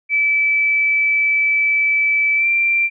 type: tone with pitch glide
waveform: sine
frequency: 2309 to 2360 Hz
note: D7 to D7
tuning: -30 to +8 cents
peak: -13 dBFS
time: 0.09-2.9 s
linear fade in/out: 50 ms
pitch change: +38 cents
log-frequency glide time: 2.36-2.47 s
effects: none